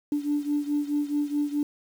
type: beating tone pair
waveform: sine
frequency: 291 / 295.7 Hz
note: D4 / D4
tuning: -16 / +12 cents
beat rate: 4.7 Hz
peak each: -25 / -28 dBFS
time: 0.12-1.63 s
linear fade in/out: 2 ms
effects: tanh soft clip ceiling -17 dBFS + 8-bit